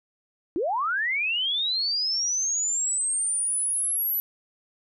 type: linear sweep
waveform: sine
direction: up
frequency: 298.1 to 11960 Hz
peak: -23 dBFS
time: 0.56-4.2 s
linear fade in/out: 0 ms
effects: none